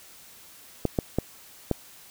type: clicks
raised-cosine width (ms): 2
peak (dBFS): -9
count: 4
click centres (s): 0.853 / 0.988 / 1.186 / 1.713
effects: white hiss -50 dBFS RMS until 2.1 s